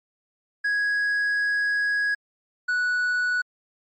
triangle tone pair in turn, 1661.2 / 1475.3 Hz, G#6 / F#6, 0 / -5 cents, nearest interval major second, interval 205 cents, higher first, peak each -19 dBFS, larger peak neither, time 0.64-2.15 / 2.68-3.42 s, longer first, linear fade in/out 10 ms, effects MP3 32 kbps

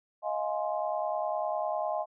sine chord, F minor seventh, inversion third, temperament just, 628.6 / 698.5 / 838.1 / 1047.7 Hz, Eb5 / F5 / Ab5 / C6, +18 / 0 / +16 / +2 cents, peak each -32 / -34 / -35 / -38 dBFS, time 0.22-2.06 s, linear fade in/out 50 ms, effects none

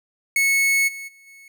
45% pulse tone with level steps, 2200 Hz, C#7, 14 cents flat, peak -16 / -32 / -48 / -44 dBFS, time 0.36-1.48 s, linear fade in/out 2 ms, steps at 0.87 / 1.07 / 1.26 s, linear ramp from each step 20 ms, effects none

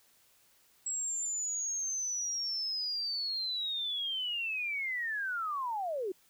sine linear sweep, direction down, 7730 to 349.2 Hz, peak -32 dBFS, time 0.86-6.12 s, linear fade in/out 5 ms, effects white hiss -66 dBFS RMS until 6.29 s

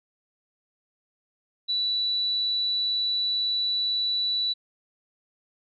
sine tone, 3951 Hz, B7, in tune, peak -23 dBFS, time 1.68-4.54 s, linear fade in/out 20 ms, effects none

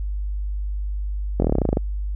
slowing click train, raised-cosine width 2 ms, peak -6 dBFS, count 13, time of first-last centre 1.4-1.771 s, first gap 22 ms, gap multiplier 1.06, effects added 50 Hz sine -23 dBFS peak until 2.15 s

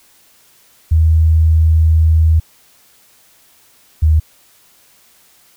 sine tone pair in turn, 80 / 78.04 Hz, D#2 / D#2, +49 / +6 cents, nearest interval unison, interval 43 cents, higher first, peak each -7 dBFS, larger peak neither, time 0.91-2.4 / 4.02-4.2 s, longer first, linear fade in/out 10 ms, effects white hiss -50 dBFS RMS until 5.56 s

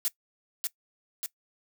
blue noise with echo, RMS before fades -27 dBFS, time 0.05-0.08 s, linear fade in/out 0 ms, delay 590 ms, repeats 2, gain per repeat -3 dB, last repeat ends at 1.26 s, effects noise-tail reverb RT60 0.1 s tail -20 dB re dry

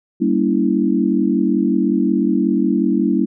sine chord, G diminished seventh, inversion none, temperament equal with one note detuned, 196 / 233.1 / 284.2 / 329.6 Hz, G3 / Bb3 / Db4 / Fb4, 0 / 0 / +43 / 0 cents, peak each -19 dBFS, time 0.2-3.26 s, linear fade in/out 20 ms, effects none

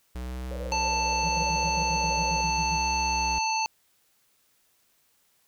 square tone with vibrato, 61.74 Hz, B1, in tune, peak -33 dBFS, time 0.15-3.39 s, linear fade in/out 5 ms, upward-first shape sine, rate 0.82 Hz, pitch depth 44 cents each way
white band-pass noise, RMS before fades -40 dBFS, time 0.51-2.41 s, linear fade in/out 0 ms, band 480 to 580 Hz, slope 96 dB/octave
harmonic tone, 884 Hz, A5, 8 cents sharp, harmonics 1 / 3 / 5 / 7, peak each -26 / -31 / -33 / -34 dBFS, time 0.72-3.66 s, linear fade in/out 0 ms
sine tone bursts, 164.81 Hz, E3, in tune, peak -31 dBFS, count 12, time 1.23-2.773 s, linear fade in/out 10 ms, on 69 ms, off 65 ms
effects white hiss -67 dBFS RMS until 5.47 s

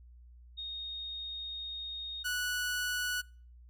sine / sawtooth tone pair in turn, 3715 / 1474.3 Hz, A#7 / F#6, -7 / -7 cents, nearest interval octave + major third, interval 1600 cents, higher first, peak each -37 / -28 dBFS, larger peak second, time 0.57-2.24 / 2.24-3.22 s, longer first, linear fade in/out 20 ms, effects noise-tail reverb RT60 0.4 s tail -24 dB re dry + added 60 Hz sine -52 dBFS peak until 3.69 s

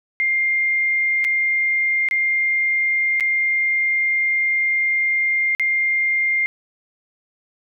sine tone with dropouts, 2110 Hz, C7, 14 cents sharp, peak -16 dBFS, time 0.2-6.46 s, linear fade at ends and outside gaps 0 ms, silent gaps 1.243-1.248 / 2.087-2.111 / 3.199-3.207 / 5.55-5.597 s, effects none

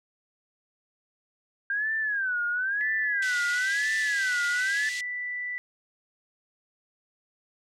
sine tone with vibrato, 1590 Hz, G6, 24 cents sharp, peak -25 dBFS, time 1.7-4.89 s, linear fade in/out 2 ms, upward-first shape sine, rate 1 Hz, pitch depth 190 cents each way
sine tone, 1975.5 Hz, B6, in tune, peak -30 dBFS, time 2.81-5.58 s, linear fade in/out 0 ms
pink band-pass noise, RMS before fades -38 dBFS, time 3.22-5.01 s, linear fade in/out 5 ms, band 2600 to 7900 Hz, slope 24 dB/octave
effects none

